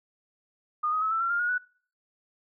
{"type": "tone with pitch steps", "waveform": "sine", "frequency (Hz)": [1224, 1257.7, 1292.3, 1327.9, 1364.4, 1402, 1440.5, 1480.2], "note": ["D#6", "D#6", "E6", "E6", "F6", "F6", "F#6", "F#6"], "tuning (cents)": [-29, 18, -35, 12, -41, 6, -47, 0], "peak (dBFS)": -24, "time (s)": [0.83, 1.582], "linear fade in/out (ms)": 10, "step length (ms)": 94, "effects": ["noise-tail reverb RT60 0.5 s tail -25 dB re dry"]}